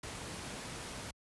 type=noise; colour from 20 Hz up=pink; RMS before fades=-43 dBFS; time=0.03-1.11 s; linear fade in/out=5 ms; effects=high-pass 60 Hz 12 dB/octave + resampled to 24000 Hz